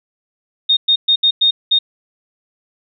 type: tone bursts at uneven times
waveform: sine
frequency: 3692 Hz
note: A#7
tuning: 17 cents flat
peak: -9 dBFS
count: 6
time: 0.69-0.77 / 0.88-0.96 / 1.08-1.16 / 1.23-1.31 / 1.41-1.51 / 1.71-1.79 s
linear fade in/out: 10 ms
effects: none